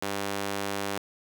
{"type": "tone with high-pass filter", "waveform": "sawtooth", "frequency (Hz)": 100, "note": "G2", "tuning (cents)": 35, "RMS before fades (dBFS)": -32, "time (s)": [0.02, 0.98], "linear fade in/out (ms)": 5, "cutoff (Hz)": 320, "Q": 0.6, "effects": ["8-bit"]}